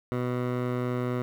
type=tone with low-pass filter; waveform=15% pulse; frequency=124.1 Hz; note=B2; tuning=9 cents sharp; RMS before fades=-29 dBFS; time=0.12-1.22 s; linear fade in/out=0 ms; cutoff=1700 Hz; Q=0.74; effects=8-bit